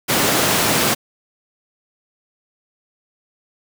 pink high-pass noise, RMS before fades -17 dBFS, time 0.08-0.95 s, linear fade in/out 20 ms, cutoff 170 Hz, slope 12 dB/octave, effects none

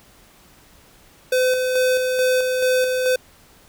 square tone with tremolo, 509 Hz, C5, 48 cents flat, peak -16 dBFS, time 1.32-3.16 s, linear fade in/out 5 ms, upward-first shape square, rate 2.3 Hz, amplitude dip 35%, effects pink hiss -51 dBFS RMS until 3.68 s

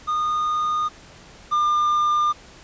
triangle tone pair in turn, 1226 / 1201.5 Hz, D#6 / D6, -26 / +39 cents, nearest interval unison, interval 35 cents, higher first, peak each -18 / -15 dBFS, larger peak second, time 0.07-0.89 / 1.51-2.33 s, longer neither, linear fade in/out 20 ms, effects pink hiss -46 dBFS RMS until 2.63 s + resampled to 16000 Hz

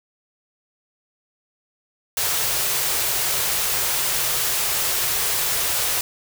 white band-stop noise, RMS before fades -22 dBFS, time 2.17-6.01 s, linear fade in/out 2 ms, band 170 to 340 Hz, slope 48 dB/octave, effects none

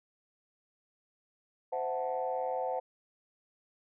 sine chord, F# half-diminished seventh, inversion second, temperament equal with one note detuned, 516.6 / 659.3 / 740 / 880 Hz, C5 / E5 / F#5 / A5, -22 / 0 / 0 / 0 cents, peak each -34 / -39 / -35 / -38 dBFS, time 1.72-2.8 s, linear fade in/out 10 ms, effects tanh soft clip ceiling -22 dBFS

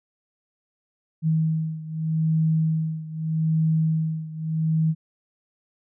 sine beating tone pair, 159 / 159.81 Hz, D#3 / D#3, +38 / +47 cents, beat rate 0.81 Hz, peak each -22 / -25 dBFS, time 1.22-4.95 s, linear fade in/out 50 ms, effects none

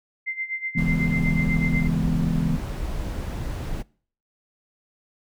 sine tone with tremolo, 2083 Hz, C7, 8 cents flat, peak -24 dBFS, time 0.26-1.88 s, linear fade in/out 20 ms, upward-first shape sine, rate 8.1 Hz, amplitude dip 80%
sine chord, C# minor seventh, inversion none, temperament equal, 138.59 / 164.81 / 207.7 / 246.9 Hz, C#3 / E3 / G#3 / B3, 0 / 0 / 0 / 0 cents, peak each -29 / -23 / -28 / -28 dBFS, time 0.75-2.57 s, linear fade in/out 10 ms
brown noise, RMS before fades -28 dBFS, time 0.77-3.83 s, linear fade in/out 20 ms
effects noise-tail reverb RT60 0.5 s tail -25 dB re dry

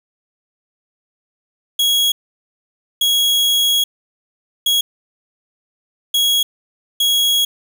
40% pulse tone bursts at uneven times, 3318 Hz, G#7, 2 cents flat, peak -12 dBFS, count 5, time 1.79-2.12 / 3.01-3.84 / 4.66-4.81 / 6.14-6.43 / 7-7.45 s, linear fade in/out 5 ms, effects 7-bit

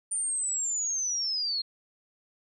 sine linear sweep, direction down, 9130 to 4200 Hz, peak -27 dBFS, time 0.11-1.62 s, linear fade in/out 10 ms, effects none

